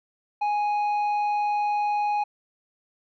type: tone with tanh clipping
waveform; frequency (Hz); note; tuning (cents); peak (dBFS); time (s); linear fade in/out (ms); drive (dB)
sine; 830.6; G#5; 0; -23; 0.41-2.24; 10; 6
effects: none